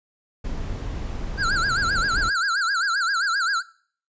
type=noise; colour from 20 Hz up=brown; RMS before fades=-29 dBFS; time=0.44-2.3 s; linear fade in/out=10 ms
type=tone with vibrato; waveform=square; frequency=1479 Hz; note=F#6; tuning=1 cent flat; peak=-21 dBFS; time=1.37-3.63 s; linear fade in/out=50 ms; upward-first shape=sine; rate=7.6 Hz; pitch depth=190 cents each way
effects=noise-tail reverb RT60 0.5 s tail -20 dB re dry + resampled to 16000 Hz